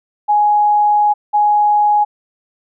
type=tone pair in turn; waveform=sine; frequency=834 / 834 Hz; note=G#5 / G#5; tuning=+7 / +7 cents; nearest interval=unison; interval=0 cents; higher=neither; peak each=-9 dBFS; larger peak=neither; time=0.28-1.14 / 1.33-2.05 s; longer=first; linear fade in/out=20 ms; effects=none